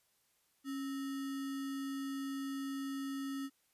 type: tone with sample-and-hold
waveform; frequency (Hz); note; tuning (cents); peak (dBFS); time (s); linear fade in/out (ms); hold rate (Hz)
sine; 273.8; C#4; -21; -37; 0.64-3.5; 50; 1575
effects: white hiss -75 dBFS RMS until 3.73 s + resampled to 32000 Hz